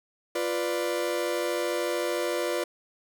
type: chord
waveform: 40% pulse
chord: B diminished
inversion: second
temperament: equal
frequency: 349.2 / 493.9 / 587.3 Hz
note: F4 / B4 / D5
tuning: 0 / 0 / 0 cents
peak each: -30 dBFS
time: 0.35-2.64 s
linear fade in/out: 5 ms
effects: none